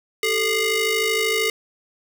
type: ring-modulated tone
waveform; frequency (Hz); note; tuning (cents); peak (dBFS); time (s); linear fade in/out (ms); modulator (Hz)
sawtooth; 829; G#5; -3; -12; 0.23-1.5; 2; 1270
effects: none